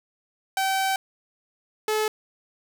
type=tone pair in turn; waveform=sawtooth; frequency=770 / 430.7 Hz; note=G5 / A4; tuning=-31 / -37 cents; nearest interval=minor seventh; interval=1006 cents; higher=first; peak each=-18 dBFS; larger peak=neither; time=0.57-0.96 / 1.88-2.08 s; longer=first; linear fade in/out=2 ms; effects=none